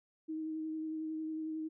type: tone with vibrato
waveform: sine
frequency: 315.1 Hz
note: D#4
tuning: 22 cents sharp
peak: -36 dBFS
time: 0.28-1.69 s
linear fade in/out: 20 ms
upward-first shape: sine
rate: 11 Hz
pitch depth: 16 cents each way
effects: none